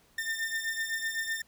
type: beating tone pair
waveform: 40% pulse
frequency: 1800 / 1807.9 Hz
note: A6 / A6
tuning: +39 / +46 cents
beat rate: 7.9 Hz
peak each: -32 / -35 dBFS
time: 0.18-1.42 s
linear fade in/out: 5 ms
effects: pink hiss -64 dBFS RMS until 1.47 s